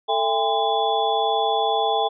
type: tone cluster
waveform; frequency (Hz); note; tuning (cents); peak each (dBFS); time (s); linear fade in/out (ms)
sine; 444.4 / 663 / 805 / 1025 / 3434; A4 / E5 / G5 / C6 / A7; +17 / +10 / +46 / -36 / -43; -25 / -26 / -21 / -29 / -28; 0.08-2.09; 20
effects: none